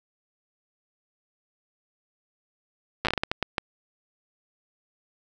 slowing click train, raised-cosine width 0.3 ms, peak -8 dBFS, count 11, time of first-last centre 3.05-3.582 s, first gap 8 ms, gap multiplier 1.39, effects none

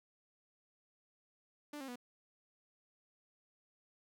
sawtooth tone with pitch steps, 294.6 / 268.6 / 244.9 Hz, D4 / C4 / B3, +6 / +46 / -14 cents, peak -40 dBFS, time 1.73-1.958 s, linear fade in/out 5 ms, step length 76 ms, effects 13-bit

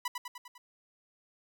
sawtooth tone with echo, 987 Hz, B5, 1 cent flat, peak -27 dBFS, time 0.05-0.08 s, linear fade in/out 5 ms, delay 100 ms, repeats 5, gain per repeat -4 dB, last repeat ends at 0.58 s, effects none

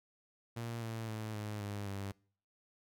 sawtooth tone with pitch steps, 116.54 / 112.77 / 109.11 / 105.58 / 102.16 / 98.85 Hz, A#2 / A2 / A2 / G#2 / G#2 / G2, 0 / +43 / -14 / +29 / -28 / +15 cents, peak -35 dBFS, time 0.56-2.12 s, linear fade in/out 10 ms, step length 260 ms, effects noise-tail reverb RT60 0.5 s tail -25 dB re dry

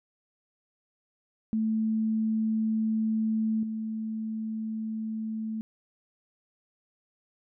sine tone with level steps, 220 Hz, A3, in tune, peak -24 / -30 dBFS, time 1.53-5.61 s, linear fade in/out 0 ms, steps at 3.63 s, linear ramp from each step 2 ms, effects none

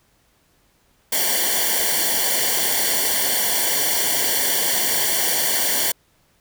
white noise with comb filter, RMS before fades -20 dBFS, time 1.12-5.92 s, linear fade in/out 5 ms, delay 0.78 ms, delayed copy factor -1, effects pink hiss -61 dBFS RMS until 6.4 s

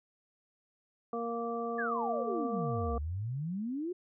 harmonic tone, 233.1 Hz, A#3, in tune, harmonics 1 / 2 / 3 / 5, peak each -39 / -36 / -39 / -40 dBFS, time 1.13-2.98 s, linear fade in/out 2 ms
sine exponential two-way sweep, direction down then up, 1760 to 65.41 to 373.2 Hz, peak -33 dBFS, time 1.78-3.93 s, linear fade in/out 10 ms, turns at 2.95 s
effects none

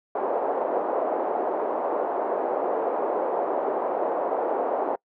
white band-pass noise, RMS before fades -26 dBFS, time 0.15-4.96 s, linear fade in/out 5 ms, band 370 to 790 Hz, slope 24 dB/octave, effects noise-tail reverb RT60 0.1 s tail -25 dB re dry

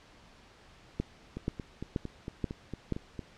two click trains, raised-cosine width 3 ms, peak -24 / -17 dBFS, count 9 / 5, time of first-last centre 1.37-3.192 / 1-2.923 s, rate 4.39 / 2.08 Hz, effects pink hiss -57 dBFS RMS until 3.37 s + low-pass 5000 Hz 12 dB/octave

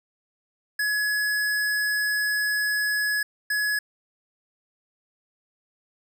square tone bursts at uneven times, 1690 Hz, G#6, 30 cents sharp, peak -23 dBFS, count 2, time 0.79-3.23 / 3.5-3.79 s, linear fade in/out 5 ms, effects none

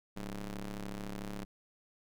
sawtooth ring-modulated tone, 104.3 Hz, G#2, 8 cents sharp, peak -32 dBFS, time 0.16-1.45 s, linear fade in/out 10 ms, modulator 87.5 Hz, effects none

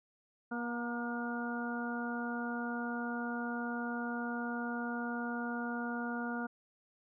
harmonic tone with a mistuned harmonic, 238.7 Hz, A#3, 41 cents sharp, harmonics 1 / 2 / 3 / 4 / 5 / 6, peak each -37 / -45 / -44 / -47 / -49 / -41 dBFS, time 0.51-6.47 s, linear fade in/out 10 ms, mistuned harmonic 4, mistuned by -36 cents, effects none

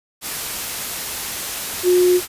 sine tone in noise, 360.1 Hz, F#4, 47 cents flat, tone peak -11 dBFS, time 1.83-2.21 s, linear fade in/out 50 ms, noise white, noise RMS -26 dBFS, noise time 0.21-2.28 s, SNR +12 dB, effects resampled to 32000 Hz

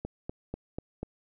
click train, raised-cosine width 2 ms, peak -21 dBFS, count 5, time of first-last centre 0.05-1.03 s, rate 4.08 Hz, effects none

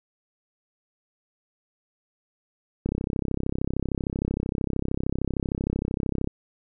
click train, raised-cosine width 3 ms, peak -13 dBFS, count 114, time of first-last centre 2.86-6.274 s, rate 33.1 Hz, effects none

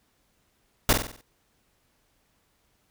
pink noise with echo, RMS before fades -18 dBFS, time 0.89-0.93 s, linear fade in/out 2 ms, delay 47 ms, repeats 6, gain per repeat -6 dB, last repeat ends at 1.212 s, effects pink hiss -69 dBFS RMS until 2.9 s

